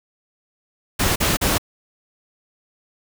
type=noise bursts; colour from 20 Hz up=pink; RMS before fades=-19 dBFS; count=3; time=0.99-1.582 s; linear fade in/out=10 ms; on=170 ms; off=41 ms; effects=none